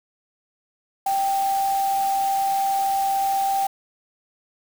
sine tone in noise, 784 Hz, G5, in tune, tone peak -19 dBFS, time 1.06-3.67 s, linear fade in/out 5 ms, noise white, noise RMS -35 dBFS, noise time 1.06-3.67 s, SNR +13 dB, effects none

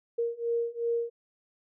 sine beating tone pair, 466.2 / 468.9 Hz, A#4 / A#4, 0 / +10 cents, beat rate 2.7 Hz, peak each -31 / -30 dBFS, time 0.18-1.1 s, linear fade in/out 10 ms, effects none

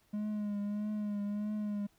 triangle tone with vibrato, 207.8 Hz, G#3, 1 cent sharp, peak -31 dBFS, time 0.13-1.87 s, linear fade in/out 10 ms, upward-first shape triangle, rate 1.6 Hz, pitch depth 42 cents each way, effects pink hiss -70 dBFS RMS until 1.98 s

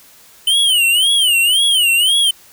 square tone with vibrato, 3013 Hz, F#7, 31 cents sharp, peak -11 dBFS, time 0.47-2.31 s, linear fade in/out 5 ms, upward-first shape sine, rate 1.9 Hz, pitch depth 180 cents each way, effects white hiss -45 dBFS RMS until 2.52 s

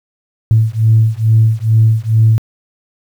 sine beating tone pair, 110 / 112.3 Hz, A2 / A2, 0 / +36 cents, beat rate 2.3 Hz, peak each -10 dBFS, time 0.51-2.38 s, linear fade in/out 0 ms, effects tanh soft clip ceiling 0 dBFS + 7-bit

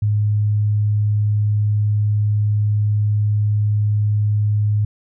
sine tone, 104.9 Hz, G#2, 18 cents sharp, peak -14 dBFS, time 0.02-4.85 s, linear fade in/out 5 ms, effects none

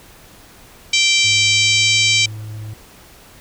harmonic tone, 780 Hz, G5, 9 cents flat, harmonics 3 / 4 / 5 / 6 / 7 / 8 / 9 / 10, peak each -16 / -18 / -20 / -22 / -23 / -24 / -25 / -26 dBFS, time 0.93-2.26 s, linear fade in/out 5 ms
triangle tone with pitch glide, 103.3 to 107.5 Hz, G#2 to A2, -9 to -40 cents, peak -25 dBFS, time 1.24-2.74 s, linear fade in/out 10 ms, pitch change +69 cents, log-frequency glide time 1.49-1.97 s
effects pink hiss -44 dBFS RMS until 3.4 s

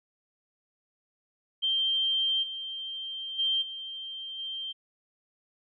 sine tone with level steps, 3153 Hz, G7, 9 cents sharp, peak -24 / -34 / -24 / -36 / -33 dBFS, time 1.62-4.73 s, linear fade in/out 20 ms, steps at 2.42 / 3.38 / 3.61 / 4.38 s, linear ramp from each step 20 ms, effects none

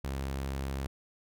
sawtooth tone, 67.7 Hz, C#2, 40 cents flat, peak -29 dBFS, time 0.04-0.87 s, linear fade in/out 5 ms, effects none

